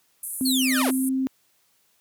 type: band-pass noise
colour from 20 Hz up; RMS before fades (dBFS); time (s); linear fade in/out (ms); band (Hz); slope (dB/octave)
pink; -33; 0.23-1.09; 2; 9400 to 12000; 48
type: tone with pitch glide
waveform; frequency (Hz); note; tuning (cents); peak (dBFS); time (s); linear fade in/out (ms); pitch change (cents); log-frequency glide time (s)
sine; 260.3 to 263.5; C4 to C4; -9 to +12; -21; 0.41-1.27; 0; +21; 0.91-1.08
type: linear sweep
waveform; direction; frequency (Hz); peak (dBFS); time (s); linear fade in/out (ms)
sawtooth; down; 4491 to 226.4; -20; 0.45-0.91; 10
type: tone with exponential growth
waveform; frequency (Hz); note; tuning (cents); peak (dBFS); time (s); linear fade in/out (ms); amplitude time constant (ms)
10% pulse; 610; D#5; -34; -17; 0.54-0.82; 0; 60
effects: white hiss -65 dBFS RMS until 2 s + high-pass 80 Hz 12 dB/octave

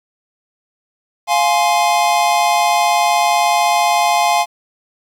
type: chord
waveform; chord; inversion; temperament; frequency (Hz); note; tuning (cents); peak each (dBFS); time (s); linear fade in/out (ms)
square; F minor; none; just; 698.5 / 838.1 / 1047.7; F5 / Ab5 / C6; 0 / +16 / +2; -16 / -16 / -20; 1.27-4.46; 50
effects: low-pass 12000 Hz 12 dB/octave + 8-bit

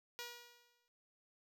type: tone with exponential decay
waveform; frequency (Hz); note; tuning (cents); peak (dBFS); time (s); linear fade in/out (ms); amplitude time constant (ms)
5% pulse; 480; B4; -49; -31; 0.19-0.88; 0; 150
effects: none

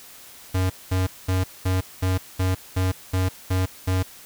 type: tone bursts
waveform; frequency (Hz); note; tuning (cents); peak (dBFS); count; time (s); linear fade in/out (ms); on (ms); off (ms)
square; 93; F#2; +9; -20; 10; 0.54-4.03; 10; 160; 210
effects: white hiss -45 dBFS RMS until 4.25 s

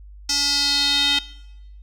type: tone with band-pass filter sweep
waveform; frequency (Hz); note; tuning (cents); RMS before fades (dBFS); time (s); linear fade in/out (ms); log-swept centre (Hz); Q
square; 284.6; C#4; +46; -20; 0.29-1.19; 5; 5500 to 3400; 4.6
effects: noise-tail reverb RT60 1.0 s tail -21 dB re dry + added 50 Hz sine -39 dBFS peak until 1.82 s

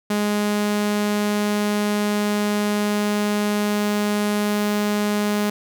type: tone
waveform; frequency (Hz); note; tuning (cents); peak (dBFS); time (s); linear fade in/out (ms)
sawtooth; 207.7; G#3; 0; -15; 0.1-5.5; 5
effects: none

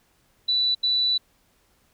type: tone bursts at uneven times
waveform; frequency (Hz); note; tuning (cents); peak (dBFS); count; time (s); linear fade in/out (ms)
sine; 3965; B7; +6; -19; 2; 0.48-0.75 / 0.83-1.18; 10
effects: pink hiss -64 dBFS RMS until 1.93 s

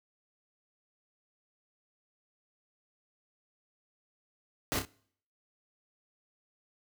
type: noise with echo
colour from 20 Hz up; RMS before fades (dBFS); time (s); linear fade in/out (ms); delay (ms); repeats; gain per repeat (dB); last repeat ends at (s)
pink; -31; 4.72-4.79; 0; 30; 2; -7; 4.85
effects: noise-tail reverb RT60 0.6 s tail -24 dB re dry + high-pass 60 Hz 12 dB/octave

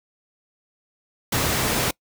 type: noise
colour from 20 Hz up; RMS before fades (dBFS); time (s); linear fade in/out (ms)
pink; -22; 1.32-1.91; 5
effects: noise-tail reverb RT60 0.1 s tail -25 dB re dry + high-pass 60 Hz 12 dB/octave

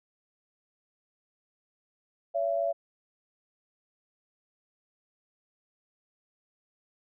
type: tone pair together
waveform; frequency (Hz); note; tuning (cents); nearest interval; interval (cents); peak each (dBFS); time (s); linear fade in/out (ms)
sine; 565.9 / 673; C#5 / E5; +36 / +36; minor third; 300; -30 / -27; 2.34-2.73; 20
effects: none

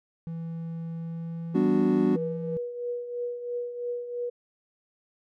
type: tone with pitch glide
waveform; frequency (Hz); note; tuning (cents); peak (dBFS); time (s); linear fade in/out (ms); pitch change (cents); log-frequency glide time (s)
triangle; 165.3 to 168.97; E3 to E3; +5 to +43; -30; 0.27-2.57; 0; +38; 0.95-2.36
type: chord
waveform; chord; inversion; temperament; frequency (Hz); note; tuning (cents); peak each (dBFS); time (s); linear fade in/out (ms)
triangle; G major seventh; none; equal; 196 / 246.9 / 293.7 / 370; G3 / B3 / D4 / F#4; 0 / 0 / 0 / 0; -24; 1.54-2.17; 20
type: tone with tremolo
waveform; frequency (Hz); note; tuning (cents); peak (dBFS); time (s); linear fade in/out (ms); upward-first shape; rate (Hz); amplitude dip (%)
sine; 484; B4; -35; -27; 2.15-4.3; 10; triangle; 3; 65
effects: none

